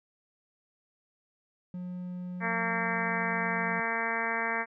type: tone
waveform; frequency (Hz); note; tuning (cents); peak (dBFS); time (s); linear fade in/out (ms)
triangle; 179.8; F#3; -49; -33; 1.74-3.8; 2
type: harmonic tone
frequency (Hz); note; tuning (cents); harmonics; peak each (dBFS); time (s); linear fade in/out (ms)
228.2; A#3; -37; 1 / 2 / 3 / 4 / 5 / 6 / 7 / 8 / 9 / 10; -41 / -39 / -38 / -36 / -38 / -41 / -35 / -35 / -36 / -40; 2.4-4.66; 50
effects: none